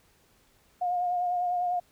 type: tone with vibrato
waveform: sine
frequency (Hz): 714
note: F5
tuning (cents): +38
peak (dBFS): -25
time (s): 0.81-1.8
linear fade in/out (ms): 10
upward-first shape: sine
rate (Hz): 10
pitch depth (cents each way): 25
effects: pink hiss -64 dBFS RMS until 1.91 s